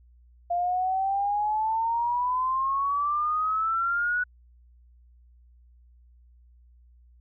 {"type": "exponential sweep", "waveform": "sine", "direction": "up", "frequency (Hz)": [693, 1482], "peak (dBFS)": -23, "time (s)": [0.5, 4.24], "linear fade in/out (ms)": 10, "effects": ["added 60 Hz sine -53 dBFS peak until 7.2 s"]}